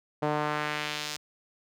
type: tone with band-pass filter sweep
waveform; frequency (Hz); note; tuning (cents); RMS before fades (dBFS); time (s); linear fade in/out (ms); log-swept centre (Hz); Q
sawtooth; 150; D3; +37; -31; 0.22-1.17; 10; 640 to 5600; 1.1
effects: none